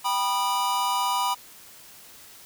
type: chord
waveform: square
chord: G augmented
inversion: none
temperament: just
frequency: 784 / 980 / 1225 Hz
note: G5 / B5 / D#6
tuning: 0 / -14 / -27 cents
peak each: -31 / -25 / -31 dBFS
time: 0.04-1.35 s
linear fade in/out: 20 ms
effects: white hiss -48 dBFS RMS until 2.45 s